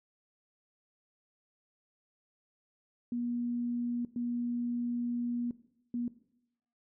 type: tone bursts at uneven times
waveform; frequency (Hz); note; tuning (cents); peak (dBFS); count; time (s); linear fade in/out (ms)
sine; 240.2; B3; -48; -31; 3; 3.12-4.05 / 4.16-5.51 / 5.94-6.08; 2
effects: noise-tail reverb RT60 0.8 s tail -17 dB re dry